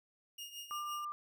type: tone with tremolo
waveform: sawtooth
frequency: 2844 Hz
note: F7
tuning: 31 cents sharp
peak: -39 dBFS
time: 0.38-1.05 s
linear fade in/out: 5 ms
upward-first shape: triangle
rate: 5.9 Hz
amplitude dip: 75%
type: tone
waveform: sine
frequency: 1193 Hz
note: D6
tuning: 27 cents sharp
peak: -38 dBFS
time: 0.71-1.12 s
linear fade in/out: 0 ms
effects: none